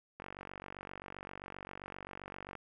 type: click train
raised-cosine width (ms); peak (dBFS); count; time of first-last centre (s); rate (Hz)
0.5; -29; 113; 0.2-2.553; 47.6
effects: none